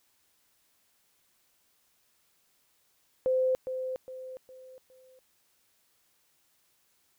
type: tone with echo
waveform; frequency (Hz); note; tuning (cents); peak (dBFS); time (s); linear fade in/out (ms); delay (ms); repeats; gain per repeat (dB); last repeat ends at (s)
sine; 516; C5; -24; -23; 3.26-3.55; 0; 410; 4; -8; 5.19
effects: white hiss -70 dBFS RMS until 7.18 s